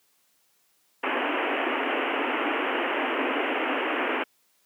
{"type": "band-pass noise", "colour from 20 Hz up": "pink", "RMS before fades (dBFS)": -27, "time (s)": [1.03, 4.24], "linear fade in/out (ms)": 10, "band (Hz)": [250, 3000], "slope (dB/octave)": 96, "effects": ["white hiss -67 dBFS RMS until 4.65 s", "high-pass 150 Hz 12 dB/octave"]}